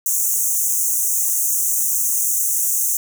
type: high-pass noise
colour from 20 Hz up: pink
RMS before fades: -19 dBFS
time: 0.06-2.97 s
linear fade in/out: 2 ms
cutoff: 6100 Hz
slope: 96 dB/octave
effects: none